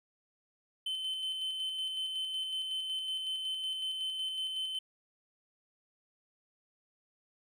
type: tone with tremolo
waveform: triangle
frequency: 3065 Hz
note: G7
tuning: 40 cents flat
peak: -31 dBFS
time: 0.86-4.79 s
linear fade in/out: 5 ms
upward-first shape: square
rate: 5.4 Hz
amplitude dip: 30%
effects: none